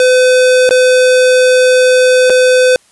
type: tone with dropouts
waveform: square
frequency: 507 Hz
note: B4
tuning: 45 cents sharp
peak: -6 dBFS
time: 0-2.76 s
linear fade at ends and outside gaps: 1 ms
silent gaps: 0.692-0.708 / 2.298-2.302 s
effects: white hiss -49 dBFS RMS until 2.91 s + resampled to 24000 Hz